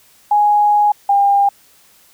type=tone pair in turn; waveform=sine; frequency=830.6 / 802 Hz; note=G#5 / G5; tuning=0 / +39 cents; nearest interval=minor second; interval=61 cents; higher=first; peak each=-9 dBFS; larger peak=neither; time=0.31-0.92 / 1.09-1.49 s; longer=first; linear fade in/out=5 ms; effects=white hiss -50 dBFS RMS until 2.13 s